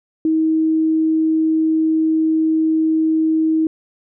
sine tone, 317.9 Hz, D#4, 37 cents sharp, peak -13 dBFS, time 0.25-3.67 s, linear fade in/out 2 ms, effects none

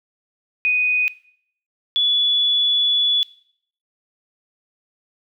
sine tone pair in turn, 2489 / 3425 Hz, D#7 / A7, 0 / -47 cents, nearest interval tritone, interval 553 cents, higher second, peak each -15 dBFS, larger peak neither, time 0.65-1.08 / 1.96-3.23 s, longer second, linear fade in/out 0 ms, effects noise-tail reverb RT60 0.6 s tail -18 dB re dry

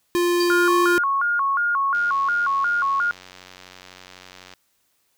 square tone, 349.5 Hz, F4, 1 cent sharp, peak -18 dBFS, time 0.15-0.98 s, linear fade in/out 0 ms
sine tone with exponential decay, 4658 Hz, D8, 15 cents flat, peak -22 dBFS, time 0.4-0.65 s, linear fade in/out 5 ms, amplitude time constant 53 ms
sine tone with vibrato, 1251 Hz, D#6, 9 cents sharp, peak -18 dBFS, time 0.5-3.11 s, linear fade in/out 0 ms, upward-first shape square, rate 2.8 Hz, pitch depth 220 cents each way
click train, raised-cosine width 0.2 ms, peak -24 dBFS, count 239, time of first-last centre 1.95-4.537 s, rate 92 Hz
effects white hiss -67 dBFS RMS until 5.17 s

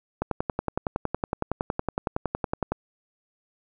click train, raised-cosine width 1 ms, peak -11 dBFS, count 28, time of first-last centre 0.22-2.72 s, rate 10.8 Hz, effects none

